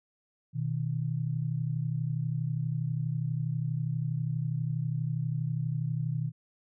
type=tone pair together; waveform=sine; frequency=123.47 / 155.8 Hz; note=B2 / D#3; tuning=0 / +3 cents; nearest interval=major third; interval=403 cents; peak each=-31 / -31 dBFS; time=0.53-6.32 s; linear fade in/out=50 ms; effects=none